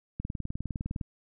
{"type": "click train", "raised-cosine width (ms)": 5, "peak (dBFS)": -21, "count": 17, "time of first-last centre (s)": [0.2, 1.012], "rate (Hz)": 19.7, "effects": []}